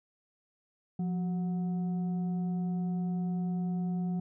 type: tone with frequency modulation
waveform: sine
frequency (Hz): 177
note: F3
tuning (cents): +23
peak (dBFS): -29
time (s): 0.99-4.2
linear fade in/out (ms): 5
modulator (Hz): 556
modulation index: 0.25
effects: none